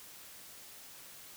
silence, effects white hiss -52 dBFS RMS until 1.36 s

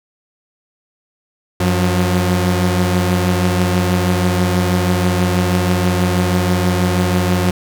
sawtooth tone pair together, 92.5 / 178.8 Hz, F#2 / F3, 0 / +41 cents, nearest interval major seventh, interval 1141 cents, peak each -12 dBFS, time 1.6-7.51 s, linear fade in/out 5 ms, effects none

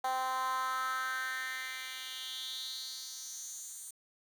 10% pulse tone with high-pass filter sweep, 259.4 Hz, C4, 15 cents flat, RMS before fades -38 dBFS, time 0.04-3.91 s, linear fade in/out 5 ms, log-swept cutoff 770 to 8400 Hz, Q 4, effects 10-bit

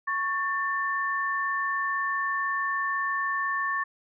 sine tone pair together, 1108.1 / 1782 Hz, C#6 / A6, -1 / +22 cents, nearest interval minor sixth, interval 823 cents, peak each -28 dBFS, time 0.07-3.84 s, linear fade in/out 10 ms, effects none

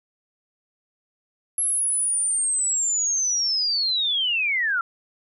sine linear sweep, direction down, 11175 to 1328 Hz, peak -20 dBFS, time 1.58-4.81 s, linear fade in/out 2 ms, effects none

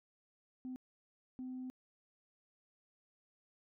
sine tone bursts at uneven times, 255.8 Hz, C4, 39 cents flat, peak -40 dBFS, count 2, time 0.65-0.76 / 1.39-1.7 s, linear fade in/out 0 ms, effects tanh soft clip ceiling -38 dBFS

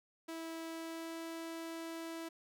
sawtooth tone with pitch glide, 327.1 to 329 Hz, E4 to E4, -13 to -3 cents, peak -38 dBFS, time 0.28-2.29 s, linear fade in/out 10 ms, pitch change +10 cents, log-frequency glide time 0.75-1.18 s, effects none

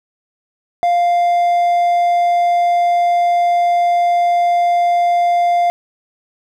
triangle tone, 698.5 Hz, F5, in tune, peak -9 dBFS, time 0.83-5.7 s, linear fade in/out 0 ms, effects none

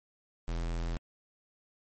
square tone, 42.04 Hz, E1, 35 cents sharp, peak -32 dBFS, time 0.48-0.97 s, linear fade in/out 0 ms, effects MP3 32 kbps

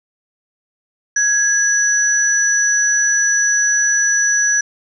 sine tone pair together, 1661.2 / 5920 Hz, G#6 / F#8, 0 / 0 cents, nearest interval octave + minor seventh, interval 2200 cents, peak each -15 dBFS, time 1.16-4.61 s, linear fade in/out 5 ms, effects none

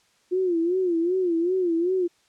sine tone with vibrato, 352.1 Hz, F4, 14 cents sharp, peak -20 dBFS, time 0.31-2.08 s, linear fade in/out 20 ms, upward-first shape sine, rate 2.6 Hz, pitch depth 120 cents each way, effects white hiss -63 dBFS RMS until 2.28 s + low-pass 7000 Hz 12 dB/octave

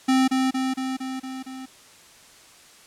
square tone with echo, 261.6 Hz, C4, in tune, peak -17 dBFS, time 0.08-0.28 s, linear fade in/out 10 ms, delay 230 ms, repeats 6, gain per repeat -3 dB, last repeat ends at 1.66 s, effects white hiss -50 dBFS RMS until 2.86 s + low-pass 9000 Hz 12 dB/octave

